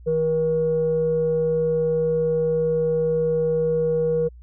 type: tone pair together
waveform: sine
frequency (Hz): 159.8 / 477.5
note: D#3 / A#4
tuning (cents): +47 / +42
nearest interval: octave + perfect fifth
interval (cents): 1895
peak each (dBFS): -26 / -18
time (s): 0.06-4.29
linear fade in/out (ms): 20
effects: tanh soft clip ceiling -12 dBFS + added 60 Hz sine -41 dBFS peak until 4.42 s